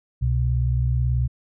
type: tone pair together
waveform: sine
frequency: 65.85 / 124.3 Hz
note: C2 / B2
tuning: +12 / +12 cents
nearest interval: major seventh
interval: 1100 cents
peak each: -21 dBFS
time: 0.21-1.28 s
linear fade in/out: 20 ms
effects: none

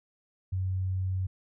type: tone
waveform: sine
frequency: 93.6 Hz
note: F#2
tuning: 20 cents sharp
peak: -27 dBFS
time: 0.52-1.27 s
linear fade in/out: 10 ms
effects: none

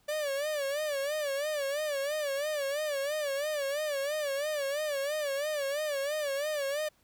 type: tone with vibrato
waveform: 45% pulse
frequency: 580 Hz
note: D5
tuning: 22 cents flat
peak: -30 dBFS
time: 0.08-6.89 s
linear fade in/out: 10 ms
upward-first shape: sine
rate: 3 Hz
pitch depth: 110 cents each way
effects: pink hiss -68 dBFS RMS until 7.03 s

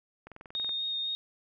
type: click train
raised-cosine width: 0.5 ms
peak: -31 dBFS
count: 10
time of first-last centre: 0.27-0.693 s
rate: 21.3 Hz
type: tone with vibrato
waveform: sine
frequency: 3700 Hz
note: A#7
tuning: 14 cents flat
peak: -30 dBFS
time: 0.55-1.15 s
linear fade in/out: 0 ms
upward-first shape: sine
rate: 4 Hz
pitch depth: 11 cents each way
effects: none

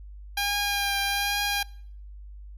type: tone with vibrato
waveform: 10% pulse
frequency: 806 Hz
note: G5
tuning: 48 cents sharp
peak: -16 dBFS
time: 0.37-1.63 s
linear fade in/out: 5 ms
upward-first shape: triangle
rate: 1.2 Hz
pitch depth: 23 cents each way
effects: noise-tail reverb RT60 0.6 s tail -25 dB re dry + added 50 Hz sine -40 dBFS peak until 2.57 s

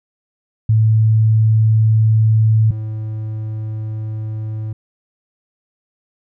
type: tone pair in turn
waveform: sine / triangle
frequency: 110 / 108.86 Hz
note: A2 / A2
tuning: 0 / -18 cents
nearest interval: unison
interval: 18 cents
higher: first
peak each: -9 / -19 dBFS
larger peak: first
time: 0.69-2.71 / 2.71-4.73 s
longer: neither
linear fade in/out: 5 ms
effects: none

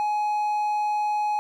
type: tone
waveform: triangle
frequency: 840 Hz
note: G#5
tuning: 19 cents sharp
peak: -20 dBFS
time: 0-1.39 s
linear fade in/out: 0 ms
effects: none

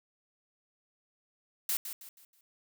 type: noise with echo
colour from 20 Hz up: blue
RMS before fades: -31 dBFS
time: 1.69-1.77 s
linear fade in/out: 2 ms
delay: 160 ms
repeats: 4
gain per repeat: -9 dB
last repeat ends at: 2.41 s
effects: none

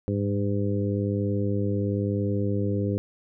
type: harmonic tone with a mistuned harmonic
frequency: 101 Hz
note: G#2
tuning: 48 cents flat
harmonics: 1 / 2 / 3 / 4 / 5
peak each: -26 / -29 / -31 / -32 / -33 dBFS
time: 0.08-2.98 s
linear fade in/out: 0 ms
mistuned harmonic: 1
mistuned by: +35 cents
effects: none

